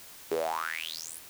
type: tone with high-pass filter sweep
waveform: sawtooth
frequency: 80.9 Hz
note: E2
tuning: 32 cents flat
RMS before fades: -34 dBFS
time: 0.31-1.19 s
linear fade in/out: 5 ms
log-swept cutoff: 380 to 11000 Hz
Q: 9.8
effects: white hiss -49 dBFS RMS until 1.29 s